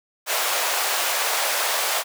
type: high-pass noise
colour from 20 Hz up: pink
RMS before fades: -23 dBFS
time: 0.26-2.04 s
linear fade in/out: 50 ms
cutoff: 580 Hz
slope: 24 dB/octave
effects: none